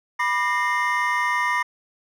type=tone cluster; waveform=triangle; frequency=984 / 1197 / 1843 / 2095 Hz; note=B5 / D6 / A#6 / C7; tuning=-7 / +33 / -20 / +2 cents; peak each=-22 / -25 / -23 / -26 dBFS; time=0.19-1.63 s; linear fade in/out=10 ms; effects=none